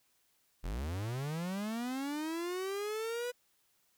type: linear sweep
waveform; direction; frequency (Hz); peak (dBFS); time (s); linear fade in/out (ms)
45% pulse; up; 37.56 to 495.8; -35; 0.63-3.32; 20
effects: white hiss -73 dBFS RMS until 3.97 s